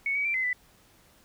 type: tone with pitch steps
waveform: sine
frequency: 2216 / 2269 / 2351 / 2048 / 1988 Hz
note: C#7 / C#7 / D7 / C7 / B6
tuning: -1 / +40 / +1 / -38 / +11 cents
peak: -25 dBFS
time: 0.06-0.53 s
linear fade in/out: 2 ms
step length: 94 ms
effects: pink hiss -60 dBFS RMS until 1.24 s